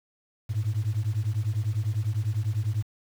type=beating tone pair; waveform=sine; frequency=101.8 / 111.8 Hz; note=G#2 / A2; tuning=-34 / +28 cents; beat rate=10 Hz; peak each=-26 dBFS; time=0.49-2.83 s; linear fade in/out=20 ms; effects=tanh soft clip ceiling -20 dBFS + 8-bit